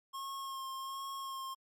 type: tone with vibrato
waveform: square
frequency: 1078 Hz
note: C#6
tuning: 49 cents flat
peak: -40 dBFS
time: 0.13-1.55 s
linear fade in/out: 20 ms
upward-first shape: sine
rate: 1.3 Hz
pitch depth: 19 cents each way
effects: MP3 96 kbps